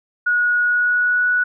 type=tone with pitch glide; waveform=sine; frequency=1454 to 1472.6 Hz; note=F#6 to F#6; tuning=-31 to -9 cents; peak=-14 dBFS; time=0.26-1.44 s; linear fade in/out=10 ms; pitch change=+22 cents; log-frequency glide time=0.63-1.28 s; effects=none